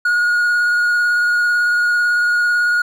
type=tone with vibrato; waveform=triangle; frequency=1442 Hz; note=F#6; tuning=45 cents flat; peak=-11 dBFS; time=0.05-2.82 s; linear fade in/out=5 ms; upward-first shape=square; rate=18 Hz; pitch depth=11 cents each way; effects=none